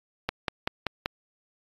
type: click train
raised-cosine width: 0.3 ms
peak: -10 dBFS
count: 5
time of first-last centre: 0.29-1.059 s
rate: 5.2 Hz
effects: AAC 32 kbps